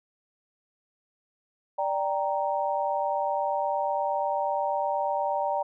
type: chord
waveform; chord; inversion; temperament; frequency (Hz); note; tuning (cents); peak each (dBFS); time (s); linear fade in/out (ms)
sine; G minor; second; equal; 587.3 / 784 / 932.3; D5 / G5 / Bb5; 0 / 0 / 0; -29; 1.78-5.63; 10
effects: none